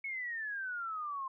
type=exponential sweep; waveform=sine; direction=down; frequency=2217 to 1046.5 Hz; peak=-36 dBFS; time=0.04-1.28 s; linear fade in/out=5 ms; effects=none